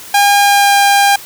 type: tone with pitch glide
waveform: sawtooth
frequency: 809 to 802.5 Hz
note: G#5 to G5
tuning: -46 to +40 cents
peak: -3 dBFS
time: 0.14-1.16 s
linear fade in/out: 5 ms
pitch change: -14 cents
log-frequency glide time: 0.37-0.76 s
effects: white hiss -32 dBFS RMS until 1.25 s